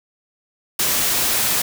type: noise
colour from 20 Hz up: white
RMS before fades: -19 dBFS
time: 0.79-1.62 s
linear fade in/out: 5 ms
effects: none